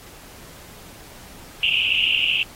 pink band-pass noise, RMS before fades -20 dBFS, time 1.63-2.43 s, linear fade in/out 0 ms, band 2600 to 3000 Hz, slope 96 dB/octave, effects pink hiss -44 dBFS RMS until 2.55 s + AAC 48 kbps

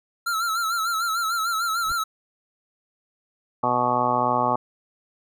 square tone with vibrato, 1344 Hz, E6, 33 cents sharp, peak -23 dBFS, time 0.26-2.04 s, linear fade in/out 10 ms, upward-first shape sine, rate 6.7 Hz, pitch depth 76 cents each way
brown noise with exponential growth, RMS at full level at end -34 dBFS, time 1.74-1.92 s, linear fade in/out 0 ms, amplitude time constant 38 ms
harmonic tone, 123.4 Hz, B2, 1 cent flat, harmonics 1 / 2 / 3 / 4 / 5 / 6 / 7 / 8 / 9 / 10, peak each -34 / -30 / -34 / -31 / -28 / -28 / -24 / -34 / -24 / -32 dBFS, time 3.63-4.56 s, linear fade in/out 5 ms
effects none

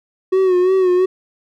triangle tone with vibrato, 370 Hz, F#4, in tune, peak -9 dBFS, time 0.32-1.06 s, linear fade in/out 10 ms, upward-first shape sine, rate 2.9 Hz, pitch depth 55 cents each way, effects none

